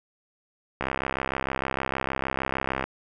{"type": "click train", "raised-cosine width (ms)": 0.5, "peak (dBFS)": -11, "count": 136, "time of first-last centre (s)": [0.81, 2.84], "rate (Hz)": 66.5, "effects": []}